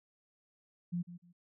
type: tone with echo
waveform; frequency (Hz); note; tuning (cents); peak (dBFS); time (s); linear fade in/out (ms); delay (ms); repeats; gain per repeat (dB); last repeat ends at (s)
sine; 174.61; F3; 0; -32; 0.92-1.03; 20; 150; 2; -13; 1.33
effects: none